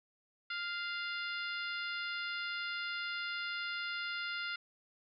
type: harmonic tone with a mistuned harmonic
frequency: 701 Hz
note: F5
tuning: 6 cents sharp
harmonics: 2 / 3 / 4 / 5 / 6 / 7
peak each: -39 / -43 / -45 / -47 / -49 / -50 dBFS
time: 0.5-4.56 s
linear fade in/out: 5 ms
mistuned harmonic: 3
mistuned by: -23 cents
effects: none